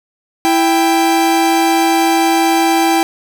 45% pulse tone pair together, 330.9 / 787 Hz, E4 / G5, +7 / +7 cents, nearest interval octave + minor third, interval 1500 cents, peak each -13 dBFS, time 0.45-3.03 s, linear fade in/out 0 ms, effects none

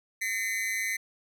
45% pulse tone with amplitude modulation, 2040 Hz, C7, 44 cents flat, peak -24 dBFS, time 0.21-0.97 s, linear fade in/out 10 ms, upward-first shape sine, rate 209 Hz, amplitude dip 100%, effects none

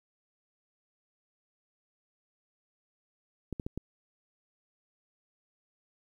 clicks, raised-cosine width 3 ms, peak -22 dBFS, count 4, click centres 3.527 / 3.598 / 3.665 / 3.776 s, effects 10-bit

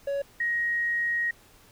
triangle / sine tone pair in turn, 560 / 1883.6 Hz, C#5 / A#6, +18 / +18 cents, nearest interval octave + major sixth, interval 2100 cents, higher second, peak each -24 dBFS, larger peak neither, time 0.07-0.22 / 0.4-1.31 s, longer second, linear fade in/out 5 ms, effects pink hiss -56 dBFS RMS until 1.71 s

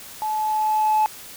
sine tone with level ramp, 861 Hz, A5, 38 cents flat, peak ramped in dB -22 to -13 dBFS, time 0.22-1.06 s, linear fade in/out 0 ms, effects tanh soft clip ceiling -13 dBFS + white hiss -40 dBFS RMS until 1.36 s

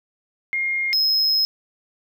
sine / triangle tone pair in turn, 2130 / 5137 Hz, C7 / E8, +30 / -46 cents, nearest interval octave + minor third, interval 1524 cents, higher second, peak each -20 / -15 dBFS, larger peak second, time 0.53-0.93 / 0.93-1.45 s, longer second, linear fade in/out 0 ms, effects none

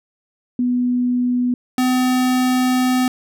sine / square tone pair in turn, 246.9 / 253.8 Hz, B3 / B3, 0 / +47 cents, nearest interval unison, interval 47 cents, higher second, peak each -15 dBFS, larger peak neither, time 0.59-1.54 / 1.78-3.08 s, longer second, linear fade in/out 2 ms, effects none

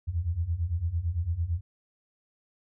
sine beating tone pair, 79.5 / 88.4 Hz, D#2 / F2, +38 / +22 cents, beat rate 8.9 Hz, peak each -31 / -28 dBFS, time 0.07-1.61 s, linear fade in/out 20 ms, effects none

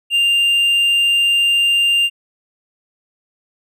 triangle tone, 2794 Hz, F7, in tune, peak -10 dBFS, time 0.1-2.1 s, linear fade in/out 50 ms, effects none

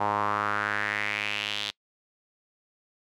sawtooth tone with band-pass filter sweep, 103.83 Hz, G#2, in tune, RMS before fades -29 dBFS, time 0-1.71 s, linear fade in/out 10 ms, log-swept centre 890 to 3600 Hz, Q 3.7, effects noise-tail reverb RT60 0.1 s tail -25 dB re dry

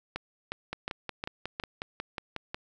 two click trains, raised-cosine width 0.3 ms, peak -18 / -17 dBFS, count 11 / 5, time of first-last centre 0.73-2.545 / 0.16-1.599 s, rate 5.51 / 2.78 Hz, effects none

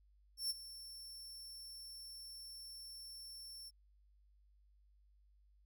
sawtooth tone with ADSR envelope, 5420 Hz, E8, 47 cents sharp, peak -32 dBFS, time 0.37-3.71 s, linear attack 130 ms, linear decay 28 ms, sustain -15 dB, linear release 31 ms, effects added 50 Hz sine -66 dBFS peak until 5.65 s

